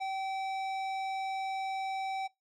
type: tone with low-pass filter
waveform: square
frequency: 770 Hz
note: G5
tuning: 31 cents flat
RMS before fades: -35 dBFS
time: 0-2.28 s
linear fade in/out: 20 ms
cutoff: 4400 Hz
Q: 0.63
effects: noise-tail reverb RT60 0.2 s tail -23 dB re dry